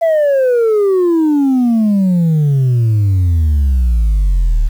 sine exponential sweep, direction down, 676 to 36.14 Hz, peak -6 dBFS, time 0.01-4.69 s, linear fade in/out 20 ms, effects tanh soft clip ceiling -8 dBFS + 7-bit

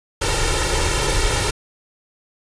pink noise with comb filter, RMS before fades -19 dBFS, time 0.21-1.51 s, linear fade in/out 10 ms, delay 2.2 ms, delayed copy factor +0.9, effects resampled to 22050 Hz

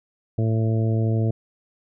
harmonic tone, 111.6 Hz, A2, 25 cents sharp, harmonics 1 / 2 / 3 / 4 / 5 / 6, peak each -19 / -28 / -30 / -32 / -36 / -36 dBFS, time 0.38-1.31 s, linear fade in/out 5 ms, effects none

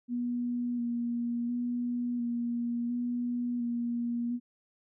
sine tone with vibrato, 240 Hz, B3, 49 cents flat, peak -29 dBFS, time 0.08-4.4 s, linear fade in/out 50 ms, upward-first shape square, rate 0.71 Hz, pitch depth 18 cents each way, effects none

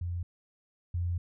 sine tone pair in turn, 87.31 / 87.31 Hz, F2 / F2, 0 / 0 cents, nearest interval unison, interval 0 cents, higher neither, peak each -31 / -28 dBFS, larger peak second, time 0.01-0.23 / 0.94-1.18 s, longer second, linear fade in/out 5 ms, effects none

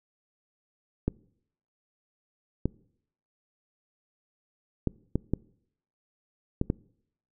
clicks, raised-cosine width 3 ms, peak -12 dBFS, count 7, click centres 1.08 / 2.656 / 4.873 / 5.156 / 5.336 / 6.614 / 6.701 s, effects noise-tail reverb RT60 0.7 s tail -24 dB re dry

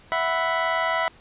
25% pulse chord, E suspended second, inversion none, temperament just, 659.3 / 741.7 / 988.9 Hz, E5 / F#5 / B5, 0 / +4 / +2 cents, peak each -21 / -26 / -22 dBFS, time 0.12-1.08 s, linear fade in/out 0 ms, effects pink hiss -52 dBFS RMS until 1.2 s + resampled to 8000 Hz

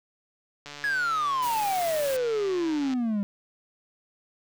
click train, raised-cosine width 0.2 ms, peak -23 dBFS, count 331, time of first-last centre 0.66-2.936 s, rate 145 Hz
triangle exponential sweep, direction down, 1700 to 196.6 Hz, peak -22 dBFS, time 0.84-3.23 s, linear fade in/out 0 ms
white noise, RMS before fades -37 dBFS, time 1.42-2.17 s, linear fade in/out 10 ms
effects none

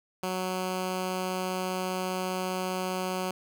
10% pulse tone, 185 Hz, F#3, in tune, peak -21 dBFS, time 0.23-3.31 s, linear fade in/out 2 ms, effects none

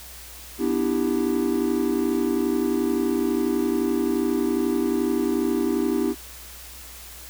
triangle chord, E minor seventh, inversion second, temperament equal with one note detuned, 246.9 / 297.8 / 329.6 / 392 Hz, B3 / D4 / E4 / G4, 0 / +24 / 0 / 0 cents, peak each -24 dBFS, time 0.58-6.15 s, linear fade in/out 50 ms, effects added 60 Hz sine -45 dBFS peak until 7.29 s + white hiss -42 dBFS RMS until 7.29 s

